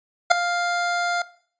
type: tone with ADSR envelope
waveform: 25% pulse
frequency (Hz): 700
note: F5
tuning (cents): +4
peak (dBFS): -4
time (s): 0.3-1.22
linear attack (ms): 16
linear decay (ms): 4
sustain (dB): -14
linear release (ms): 3
effects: noise-tail reverb RT60 0.5 s tail -17 dB re dry + resampled to 16000 Hz